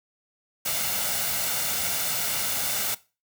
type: noise with comb filter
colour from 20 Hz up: white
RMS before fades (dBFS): -27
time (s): 0.65-2.95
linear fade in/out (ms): 10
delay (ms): 1.4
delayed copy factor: +0.5
effects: noise-tail reverb RT60 0.3 s tail -19 dB re dry + high-pass 80 Hz 12 dB/octave